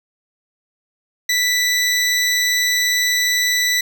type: tone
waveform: 20% pulse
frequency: 1975.5 Hz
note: B6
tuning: in tune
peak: -10 dBFS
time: 1.29-3.81 s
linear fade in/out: 5 ms
effects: none